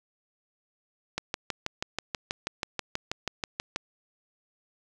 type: click train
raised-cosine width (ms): 0.2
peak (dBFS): -12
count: 17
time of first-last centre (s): 1.18-3.761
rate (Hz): 6.2
effects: none